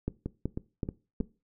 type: two click trains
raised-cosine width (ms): 3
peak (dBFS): -20 / -17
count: 4 / 4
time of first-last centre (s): 0.26-1.203 / 0.08-1.208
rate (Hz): 3.18 / 2.66
effects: noise-tail reverb RT60 0.3 s tail -19 dB re dry